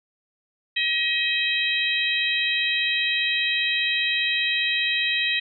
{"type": "harmonic tone with a mistuned harmonic", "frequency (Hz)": 635, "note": "D#5", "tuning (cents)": 35, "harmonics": [3, 4, 5, 6], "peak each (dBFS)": [-26, -25, -27, -27], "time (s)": [0.76, 5.4], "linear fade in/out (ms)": 10, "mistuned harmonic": 6, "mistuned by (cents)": 19, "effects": []}